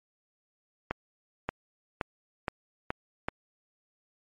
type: accelerating click train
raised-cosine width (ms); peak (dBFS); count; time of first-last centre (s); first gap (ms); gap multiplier
0.5; -14; 6; 0.91-3.285; 580; 0.9
effects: MP3 48 kbps